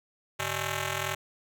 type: ring-modulated tone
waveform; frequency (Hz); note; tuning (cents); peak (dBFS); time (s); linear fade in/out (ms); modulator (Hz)
5% pulse; 242; B3; -35; -15; 0.39-1.15; 10; 342
effects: none